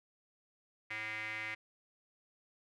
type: tone with band-pass filter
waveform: square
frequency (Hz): 108.7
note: A2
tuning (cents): -21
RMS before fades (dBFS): -41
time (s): 0.9-1.55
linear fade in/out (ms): 10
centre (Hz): 2100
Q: 6.3
effects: none